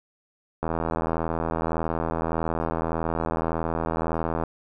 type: click train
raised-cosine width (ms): 1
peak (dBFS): -12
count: 312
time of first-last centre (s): 0.63-4.437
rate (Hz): 81.7
effects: none